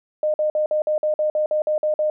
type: tone bursts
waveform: sine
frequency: 611 Hz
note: D#5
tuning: 32 cents flat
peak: -17 dBFS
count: 12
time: 0.23-2.1 s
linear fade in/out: 2 ms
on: 110 ms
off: 50 ms
effects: none